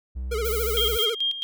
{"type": "tone with pitch glide", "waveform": "triangle", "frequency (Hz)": [63.4, 63.95], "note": ["B1", "C2"], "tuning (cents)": [46, -39], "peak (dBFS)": -26, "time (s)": [0.15, 0.98], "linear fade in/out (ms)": 20, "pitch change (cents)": 15, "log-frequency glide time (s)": [0.26, 0.64]}
{"type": "tone with vibrato", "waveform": "square", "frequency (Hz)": 446, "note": "A4", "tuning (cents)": 23, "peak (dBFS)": -26, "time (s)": [0.31, 1.15], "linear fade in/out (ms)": 10, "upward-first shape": "sine", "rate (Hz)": 14, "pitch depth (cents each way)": 120}
{"type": "noise", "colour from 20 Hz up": "violet", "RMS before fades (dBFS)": -31, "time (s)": [0.44, 1.06], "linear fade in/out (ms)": 20}
{"type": "tone with tremolo", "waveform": "sine", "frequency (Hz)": 3215, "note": "G7", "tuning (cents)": 43, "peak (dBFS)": -21, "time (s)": [0.77, 1.43], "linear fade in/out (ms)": 0, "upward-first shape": "square", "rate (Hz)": 4.6, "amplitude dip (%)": 70}
{"effects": []}